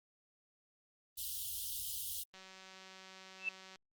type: band-stop noise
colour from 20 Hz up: white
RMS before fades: -41 dBFS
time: 1.17-2.24 s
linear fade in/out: 20 ms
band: 110 to 2900 Hz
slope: 96 dB/octave
type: click train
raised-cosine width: 0.2 ms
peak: -37 dBFS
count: 269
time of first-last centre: 2.34-3.758 s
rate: 189 Hz
type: tone with exponential growth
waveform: sine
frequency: 2647 Hz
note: E7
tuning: 7 cents sharp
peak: -30 dBFS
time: 3.38-3.49 s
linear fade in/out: 5 ms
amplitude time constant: 23 ms
effects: Opus 32 kbps